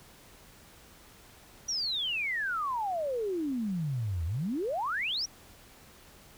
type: exponential two-way sweep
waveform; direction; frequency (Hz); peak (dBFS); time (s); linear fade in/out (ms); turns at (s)
sine; down then up; 5920 to 77.78 to 5920; -29; 1.68-5.26; 10; 4.25
effects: pink hiss -55 dBFS RMS until 6.37 s